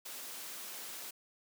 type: high-pass noise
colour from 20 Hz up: white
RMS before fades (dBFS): -45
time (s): 0.05-1.11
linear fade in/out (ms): 10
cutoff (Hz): 230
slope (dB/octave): 12
effects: none